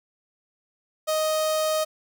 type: tone with notch filter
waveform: sawtooth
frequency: 624 Hz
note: D#5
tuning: 5 cents sharp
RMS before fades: -24 dBFS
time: 1.07-1.85 s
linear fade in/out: 20 ms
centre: 2100 Hz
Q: 1.4
effects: none